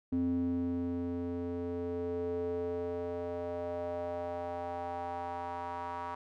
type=tone with band-pass filter sweep; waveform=square; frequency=87 Hz; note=F2; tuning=6 cents flat; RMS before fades=-36 dBFS; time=0.12-6.15 s; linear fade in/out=5 ms; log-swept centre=260 to 1000 Hz; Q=4; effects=none